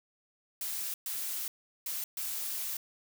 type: noise bursts at uneven times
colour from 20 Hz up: blue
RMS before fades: -36 dBFS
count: 4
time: 0.61-0.94 / 1.06-1.48 / 1.86-2.04 / 2.17-2.77 s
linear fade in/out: 2 ms
effects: none